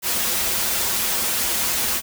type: noise with comb filter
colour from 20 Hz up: white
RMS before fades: -22 dBFS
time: 0.02-2.02 s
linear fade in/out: 50 ms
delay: 6.8 ms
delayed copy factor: -0.9
effects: none